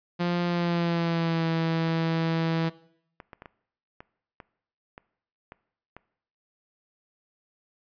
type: tone with pitch glide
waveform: sawtooth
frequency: 174.61 to 163.86 Hz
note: F3 to E3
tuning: 0 to -10 cents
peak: -20 dBFS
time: 0.19-2.7 s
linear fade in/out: 20 ms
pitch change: -110 cents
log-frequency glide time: 0.45-1.46 s
type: clicks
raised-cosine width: 0.5 ms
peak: -27 dBFS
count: 11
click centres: 1.883 / 2.645 / 3.202 / 3.332 / 3.421 / 3.458 / 4.005 / 4.402 / 4.979 / 5.521 / 5.966 s
effects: noise-tail reverb RT60 0.7 s tail -20 dB re dry + resampled to 11025 Hz